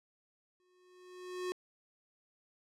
square tone with exponential growth, 363.9 Hz, F#4, 29 cents flat, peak -34 dBFS, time 0.6-1.52 s, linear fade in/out 0 ms, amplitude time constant 200 ms, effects low-pass 9000 Hz 12 dB/octave

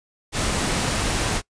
pink noise, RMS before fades -23 dBFS, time 0.32-1.42 s, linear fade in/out 50 ms, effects noise-tail reverb RT60 0.1 s tail -22 dB re dry + resampled to 22050 Hz

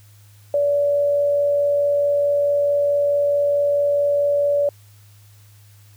sine tone with amplitude modulation, 575 Hz, D5, 37 cents flat, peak -14 dBFS, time 0.54-4.69 s, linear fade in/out 2 ms, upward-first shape sine, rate 84.6 Hz, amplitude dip 25%, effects added 103 Hz sine -46 dBFS peak until 5.96 s + white hiss -55 dBFS RMS until 5.96 s

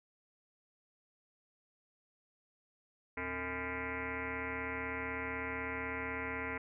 sine tone with frequency modulation, 1204 Hz, D6, 43 cents sharp, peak -36 dBFS, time 3.17-6.58 s, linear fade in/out 5 ms, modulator 188 Hz, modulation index 5.8, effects none

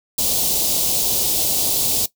white band-stop noise, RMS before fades -19 dBFS, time 0.18-2.06 s, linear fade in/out 5 ms, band 770 to 3300 Hz, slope 24 dB/octave, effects noise-tail reverb RT60 0.1 s tail -18 dB re dry

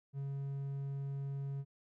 triangle tone, 138.59 Hz, C#3, in tune, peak -35 dBFS, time 0.13-1.65 s, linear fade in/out 50 ms, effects none

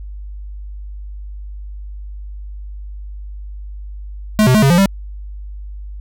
square tone with pitch steps, 214 / 127.8 / 214.3 / 136.9 / 173.8 / 195.6 Hz, A3 / C3 / A3 / C#3 / F3 / G3, -48 / -40 / -45 / -21 / -8 / -4 cents, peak -9 dBFS, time 4.39-4.858 s, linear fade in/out 0 ms, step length 78 ms, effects added 50 Hz sine -27 dBFS peak until 6 s

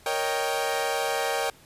sawtooth chord, Eb dominant seventh, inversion second, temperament equal, 466.2 / 554.4 / 622.3 / 784 Hz, Bb4 / Db5 / Eb5 / G5, 0 / 0 / 0 / 0 cents, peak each -27 / -27 / -29 / -25 dBFS, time 0.06-1.5 s, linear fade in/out 2 ms, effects pink hiss -54 dBFS RMS until 1.65 s + resampled to 32000 Hz

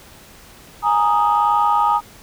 sine chord, Ab suspended second, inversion none, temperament equal, 830.6 / 932.3 / 1244.5 Hz, Ab5 / Bb5 / Eb6, 0 / 0 / 0 cents, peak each -17 dBFS, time 0.82-2.01 s, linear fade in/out 50 ms, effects tanh soft clip ceiling -6 dBFS + pink hiss -44 dBFS RMS until 2.22 s

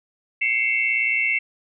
sine tone cluster, 2110 / 2228 / 2679 Hz, C7 / C#7 / E7, +14 / +8 / +27 cents, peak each -23 dBFS, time 0.41-1.39 s, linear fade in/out 10 ms, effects none

